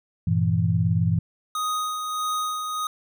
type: chord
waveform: sine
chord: E diminished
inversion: first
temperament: equal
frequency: 98 / 116.54 / 164.81 Hz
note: G2 / Bb2 / E3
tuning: 0 / 0 / 0 cents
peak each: -23 / -24 / -22 dBFS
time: 0.27-1.19 s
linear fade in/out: 5 ms
type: tone with tremolo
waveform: square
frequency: 1247 Hz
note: D#6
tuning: 3 cents sharp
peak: -24 dBFS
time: 1.55-2.87 s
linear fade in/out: 2 ms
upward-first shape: sine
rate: 1.6 Hz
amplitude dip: 40%
effects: none